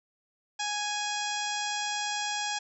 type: harmonic tone with a mistuned harmonic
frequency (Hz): 830.6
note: G#5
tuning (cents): 0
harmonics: 1 / 2 / 3 / 4 / 5 / 6 / 7 / 8 / 9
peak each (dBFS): -34 / -37 / -39 / -37 / -44 / -40 / -39 / -43 / -42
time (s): 0.59-2.59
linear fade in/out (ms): 10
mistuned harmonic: 7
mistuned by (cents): -32
effects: none